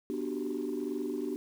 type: chord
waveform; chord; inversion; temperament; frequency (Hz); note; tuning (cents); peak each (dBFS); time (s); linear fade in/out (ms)
sine; G major seventh; first; equal with one note detuned; 246.9 / 295.9 / 370 / 392; B3 / D4 / F#4 / G4; 0 / +13 / 0 / 0; -37 / -35 / -37 / -37; 0.1-1.36; 0
effects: tanh soft clip ceiling -25 dBFS + 9-bit